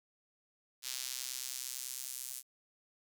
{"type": "tone with high-pass filter sweep", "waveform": "sawtooth", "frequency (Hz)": 129.1, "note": "C3", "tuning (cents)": -23, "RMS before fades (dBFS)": -42, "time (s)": [0.82, 2.43], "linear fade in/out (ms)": 50, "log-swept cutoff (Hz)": [4500, 8500], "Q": 1, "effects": []}